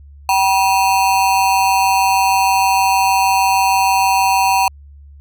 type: ring-modulated tone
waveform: square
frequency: 870 Hz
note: A5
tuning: 20 cents flat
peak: -9 dBFS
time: 0.29-4.68 s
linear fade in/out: 2 ms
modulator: 96.8 Hz
effects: added 71 Hz sine -37 dBFS peak until 5.2 s